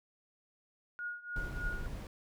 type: tone with tremolo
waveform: sine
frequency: 1439 Hz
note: F#6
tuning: 49 cents flat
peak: -35 dBFS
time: 0.99-1.86 s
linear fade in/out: 0 ms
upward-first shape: triangle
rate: 3.3 Hz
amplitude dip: 90%
type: noise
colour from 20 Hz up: brown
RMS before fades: -39 dBFS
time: 1.36-2.07 s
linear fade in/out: 2 ms
effects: none